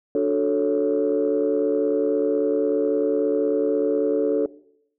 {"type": "chord", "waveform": "sine", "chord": "D major seventh", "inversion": "none", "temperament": "equal", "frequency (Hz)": [293.7, 370, 440, 554.4], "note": ["D4", "F#4", "A4", "C#5"], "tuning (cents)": [0, 0, 0, 0], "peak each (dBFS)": [-23, -26, -20, -25], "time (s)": [0.15, 4.46], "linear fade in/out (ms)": 2, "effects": ["noise-tail reverb RT60 0.7 s tail -19 dB re dry", "tanh soft clip ceiling -11 dBFS"]}